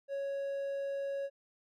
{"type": "tone", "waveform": "triangle", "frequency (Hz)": 554.4, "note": "C#5", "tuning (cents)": 0, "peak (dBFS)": -32, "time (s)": [0.08, 1.3], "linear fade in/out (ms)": 50, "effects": []}